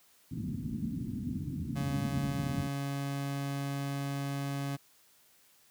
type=low-pass noise; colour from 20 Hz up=white; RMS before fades=-35 dBFS; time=0.31-2.68 s; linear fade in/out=10 ms; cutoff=270 Hz; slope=48 dB/octave
type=tone; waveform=30% pulse; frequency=139.7 Hz; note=C#3; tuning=14 cents sharp; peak=-30 dBFS; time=1.75-4.77 s; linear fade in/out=20 ms
effects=white hiss -64 dBFS RMS until 5.7 s + high-pass 80 Hz 12 dB/octave